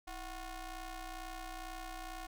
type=ring-modulated tone; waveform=sawtooth; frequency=356.9 Hz; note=F4; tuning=38 cents sharp; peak=-36 dBFS; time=0.07-2.27 s; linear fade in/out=10 ms; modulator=388 Hz; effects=none